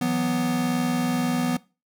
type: chord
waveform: square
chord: E suspended second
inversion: none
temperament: equal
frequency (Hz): 164.81 / 185 / 246.9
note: E3 / F#3 / B3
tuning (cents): 0 / 0 / 0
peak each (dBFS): -30 / -30 / -24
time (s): 0.01-1.57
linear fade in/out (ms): 5
effects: noise-tail reverb RT60 0.3 s tail -21 dB re dry